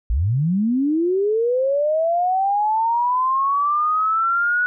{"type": "linear sweep", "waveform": "sine", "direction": "up", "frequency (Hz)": [49.3, 1475], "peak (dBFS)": -16, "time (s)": [0.1, 4.66], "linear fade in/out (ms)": 0, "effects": []}